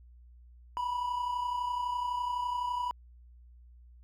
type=tone pair together; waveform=triangle; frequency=952 / 983.9 Hz; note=A#5 / B5; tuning=+36 / -7 cents; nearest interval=minor second; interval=57 cents; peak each=-37 / -29 dBFS; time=0.77-2.91 s; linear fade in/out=0 ms; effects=added 60 Hz sine -52 dBFS peak until 4.03 s